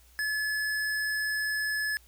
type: tone with hard clipping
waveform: sine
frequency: 1715 Hz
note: A6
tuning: 45 cents flat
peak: -29 dBFS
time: 0.19-1.97 s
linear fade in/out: 0 ms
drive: 17 dB
effects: added 60 Hz sine -57 dBFS peak until 2.07 s + white hiss -61 dBFS RMS until 2.07 s